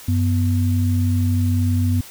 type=tone pair together; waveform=sine; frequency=94.41 / 247 Hz; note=F#2 / B3; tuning=+35 / 0 cents; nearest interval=octave + perfect fourth; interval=1665 cents; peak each=-16 / -22 dBFS; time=0.08-2.01 s; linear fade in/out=5 ms; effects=white hiss -40 dBFS RMS until 2.1 s